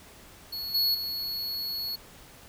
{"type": "tone with level steps", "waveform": "square", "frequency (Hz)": 4365, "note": "C#8", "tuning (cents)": -28, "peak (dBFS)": [-33, -23, -31], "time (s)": [0.52, 1.96], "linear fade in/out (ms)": 10, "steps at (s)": [0.74, 0.94], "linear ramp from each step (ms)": 10, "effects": ["pink hiss -51 dBFS RMS until 2.48 s"]}